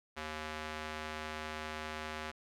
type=tone with band-pass filter; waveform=square; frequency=77.5 Hz; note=D#2; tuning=6 cents flat; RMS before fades=-42 dBFS; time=0.16-2.32 s; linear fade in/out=20 ms; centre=1900 Hz; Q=0.67; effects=none